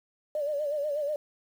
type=tone with vibrato; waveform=sine; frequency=587.3 Hz; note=D5; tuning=in tune; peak=-27 dBFS; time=0.35-1.16 s; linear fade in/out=2 ms; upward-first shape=sine; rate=8.2 Hz; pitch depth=78 cents each way; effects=9-bit